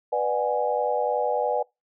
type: chord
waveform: sine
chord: G# half-diminished seventh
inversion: first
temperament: equal with one note detuned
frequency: 493.9 / 596.9 / 740 / 830.6 Hz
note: B4 / D5 / F#5 / G#5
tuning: 0 / +28 / 0 / 0 cents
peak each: -26 / -27 / -29 / -27 dBFS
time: 0.12-1.63 s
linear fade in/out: 10 ms
effects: noise-tail reverb RT60 0.2 s tail -24 dB re dry